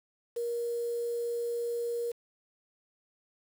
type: tone with quantisation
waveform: sine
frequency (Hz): 472.3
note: A#4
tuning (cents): +23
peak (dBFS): -30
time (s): 0.36-2.12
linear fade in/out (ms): 10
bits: 8
effects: none